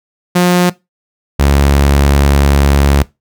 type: tone pair in turn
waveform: sawtooth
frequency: 178.2 / 70.39 Hz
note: F3 / C#2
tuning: +35 / +27 cents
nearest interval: octave + major third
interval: 1608 cents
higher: first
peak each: -3 dBFS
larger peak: neither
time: 0.35-0.7 / 1.39-3.03 s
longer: second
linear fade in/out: 10 ms
effects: noise-tail reverb RT60 0.2 s tail -20 dB re dry